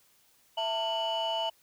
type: tone cluster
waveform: sine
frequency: 662 / 898 / 2962 Hz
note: E5 / A5 / F#7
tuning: +7 / +35 / +1 cents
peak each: -31 dBFS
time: 0.57-1.5 s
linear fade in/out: 10 ms
effects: tanh soft clip ceiling -24 dBFS + white hiss -65 dBFS RMS until 1.62 s